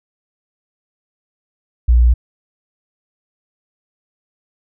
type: tone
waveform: sine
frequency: 59.8 Hz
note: A#1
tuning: 45 cents sharp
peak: -7 dBFS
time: 1.88-2.14 s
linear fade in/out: 10 ms
effects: none